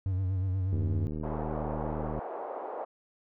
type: tone with vibrato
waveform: triangle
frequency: 94 Hz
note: F#2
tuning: 28 cents sharp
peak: -25 dBFS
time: 0.06-1.07 s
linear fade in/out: 0 ms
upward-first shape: sine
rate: 8.3 Hz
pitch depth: 55 cents each way
type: click train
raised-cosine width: 3 ms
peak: -24 dBFS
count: 113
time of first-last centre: 0.73-2.19 s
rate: 76.7 Hz
type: band-pass noise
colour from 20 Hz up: white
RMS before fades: -38 dBFS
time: 1.23-2.85 s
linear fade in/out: 10 ms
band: 420 to 840 Hz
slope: 24 dB/octave
effects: none